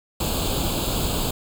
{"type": "noise with comb filter", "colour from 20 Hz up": "pink", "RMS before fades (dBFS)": -24, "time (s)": [0.2, 1.31], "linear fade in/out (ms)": 5, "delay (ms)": 0.26, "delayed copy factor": 0.85, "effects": []}